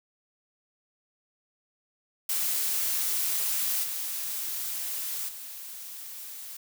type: noise with level steps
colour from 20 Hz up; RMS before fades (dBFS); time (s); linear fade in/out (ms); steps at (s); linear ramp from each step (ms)
blue; -28 / -33 / -41; 2.29-6.57; 5; 3.83 / 5.28; 10
effects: none